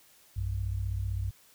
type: tone pair together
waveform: sine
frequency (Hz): 60.7 / 96.36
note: B1 / G2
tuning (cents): -29 / -29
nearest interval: minor sixth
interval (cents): 800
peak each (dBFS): -33 / -31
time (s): 0.36-1.31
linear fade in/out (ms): 10
effects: white hiss -60 dBFS RMS until 1.54 s